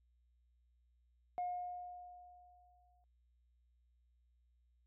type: tone with exponential decay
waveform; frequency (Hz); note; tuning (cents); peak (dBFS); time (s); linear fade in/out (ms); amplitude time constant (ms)
sine; 716; F5; +43; -34; 1.38-3.04; 0; 360
effects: tanh soft clip ceiling -33 dBFS + added 60 Hz sine -70 dBFS peak until 4.86 s